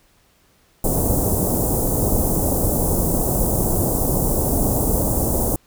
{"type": "band-stop noise", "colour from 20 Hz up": "pink", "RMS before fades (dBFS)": -19, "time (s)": [0.84, 5.56], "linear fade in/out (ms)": 2, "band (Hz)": [750, 8500], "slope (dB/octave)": 24, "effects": ["pink hiss -58 dBFS RMS until 5.66 s"]}